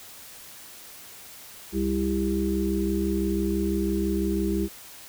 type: harmonic tone with a mistuned harmonic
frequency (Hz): 66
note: C2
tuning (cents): +16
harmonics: 1 / 3 / 5 / 6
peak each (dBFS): -30 / -27 / -27 / -30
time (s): 1.72-4.69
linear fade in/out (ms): 50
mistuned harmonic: 1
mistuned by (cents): +16
effects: white hiss -45 dBFS RMS until 5.08 s